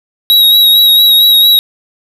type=tone with vibrato; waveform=square; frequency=3830 Hz; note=A#7; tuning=46 cents sharp; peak=-4 dBFS; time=0.3-1.59 s; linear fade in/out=0 ms; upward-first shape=sine; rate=4.4 Hz; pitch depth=30 cents each way; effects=none